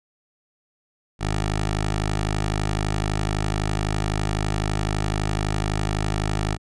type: tone with notch filter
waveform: 10% pulse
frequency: 51.91 Hz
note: G#1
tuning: in tune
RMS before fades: -24 dBFS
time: 1.19-6.58 s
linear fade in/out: 50 ms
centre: 240 Hz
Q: 1.6
effects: resampled to 22050 Hz